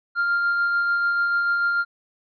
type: tone with tremolo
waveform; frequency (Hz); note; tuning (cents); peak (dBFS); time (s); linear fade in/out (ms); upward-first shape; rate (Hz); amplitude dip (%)
triangle; 1396.9; F6; 0; -15; 0.15-1.85; 50; sine; 6.8; 30
effects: tanh soft clip ceiling -13 dBFS + resampled to 11025 Hz

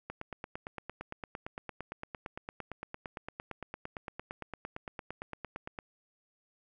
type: click train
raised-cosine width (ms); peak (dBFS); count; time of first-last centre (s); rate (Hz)
0.5; -24; 51; 0.1-5.788; 8.79
effects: none

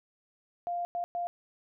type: tone bursts at uneven times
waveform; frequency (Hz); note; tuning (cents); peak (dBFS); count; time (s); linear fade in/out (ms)
sine; 698.5; F5; 0; -30; 3; 0.67-0.85 / 0.95-1.04 / 1.15-1.27; 0
effects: none

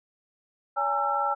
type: tone cluster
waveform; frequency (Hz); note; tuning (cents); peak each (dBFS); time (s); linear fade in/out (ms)
sine; 569 / 823 / 906 / 1341; C#5 / G#5 / A#5 / E6; +45 / -16 / -50 / +29; -33 / -27 / -32 / -27; 0.76-1.35; 20
effects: none

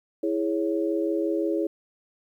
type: chord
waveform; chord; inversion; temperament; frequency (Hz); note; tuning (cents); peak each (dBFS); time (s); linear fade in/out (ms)
sine; C# minor; first; equal; 329.6 / 415.3 / 554.4; E4 / G#4 / C#5; 0 / 0 / 0; -25 / -28 / -30; 0.23-1.67; 5
effects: 10-bit

